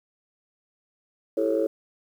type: chord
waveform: sine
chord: A dominant seventh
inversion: second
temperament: just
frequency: 330 / 396 / 440 / 550 Hz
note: E4 / G4 / A4 / C#5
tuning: +2 / +18 / 0 / -14 cents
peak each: -26 / -30 / -25 / -25 dBFS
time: 1.37-1.67 s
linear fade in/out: 5 ms
effects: tanh soft clip ceiling -12 dBFS + 9-bit